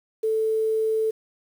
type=tone with quantisation; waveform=sine; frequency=440 Hz; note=A4; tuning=in tune; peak=-20 dBFS; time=0.23-1.11 s; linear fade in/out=10 ms; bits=8; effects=none